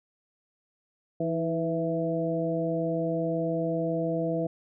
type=harmonic tone with a mistuned harmonic; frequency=165.5 Hz; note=E3; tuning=7 cents sharp; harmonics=1 / 2 / 3 / 4; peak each=-31 / -31 / -31 / -31 dBFS; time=1.2-4.47 s; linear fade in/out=5 ms; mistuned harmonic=2; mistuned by=-39 cents; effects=none